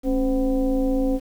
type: tone with frequency modulation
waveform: sine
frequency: 271 Hz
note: C#4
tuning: 39 cents flat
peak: -18 dBFS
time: 0.03-1.2 s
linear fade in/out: 50 ms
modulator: 243 Hz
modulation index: 0.99
effects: 8-bit